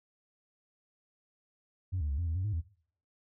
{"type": "tone with pitch steps", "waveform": "sine", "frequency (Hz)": [92.4, 74.8, 69.2, 85.8, 80.8, 92.7, 105.1, 82.3], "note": ["F#2", "D2", "C#2", "F2", "E2", "F#2", "G#2", "E2"], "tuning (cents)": [-2, 32, -2, -30, -34, 4, 21, -2], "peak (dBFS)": -28, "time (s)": [1.92, 2.616], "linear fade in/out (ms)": 20, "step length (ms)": 87, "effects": ["noise-tail reverb RT60 0.6 s tail -24 dB re dry", "tanh soft clip ceiling -27 dBFS"]}